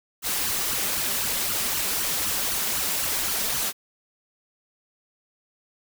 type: noise with flanger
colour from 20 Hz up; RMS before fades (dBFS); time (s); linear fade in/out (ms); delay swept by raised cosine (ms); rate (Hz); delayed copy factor
white; -26; 0.22-3.73; 50; 0.66 to 5.26; 3.9; +0.7
effects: none